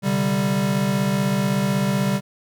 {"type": "chord", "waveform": "square", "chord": "C suspended second", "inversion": "none", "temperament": "equal", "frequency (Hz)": [130.81, 146.83, 196], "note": ["C3", "D3", "G3"], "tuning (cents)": [0, 0, 0], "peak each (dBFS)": [-27, -26, -21], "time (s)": [0.02, 2.21], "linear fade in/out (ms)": 50, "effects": []}